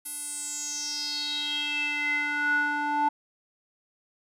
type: tone with band-pass filter sweep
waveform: square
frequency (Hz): 293.5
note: D4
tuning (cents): -1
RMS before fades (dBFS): -29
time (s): 0.05-3.09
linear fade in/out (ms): 10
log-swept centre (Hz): 11000 to 940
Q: 6.4
effects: none